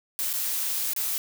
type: noise with dropouts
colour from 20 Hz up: blue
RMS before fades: -28 dBFS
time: 0.19-1.18 s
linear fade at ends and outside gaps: 0 ms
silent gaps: 0.33-0.337 / 0.934-0.963 s
effects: none